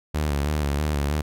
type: tone with vibrato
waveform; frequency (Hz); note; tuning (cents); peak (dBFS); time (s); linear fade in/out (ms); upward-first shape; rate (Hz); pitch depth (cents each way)
sawtooth; 73.42; D2; 0; -18; 0.14-1.22; 10; square; 3.1; 54
effects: none